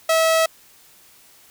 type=tone; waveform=sawtooth; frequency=648 Hz; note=E5; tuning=30 cents flat; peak=-11 dBFS; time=0.09-0.46 s; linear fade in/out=5 ms; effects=white hiss -51 dBFS RMS until 1.5 s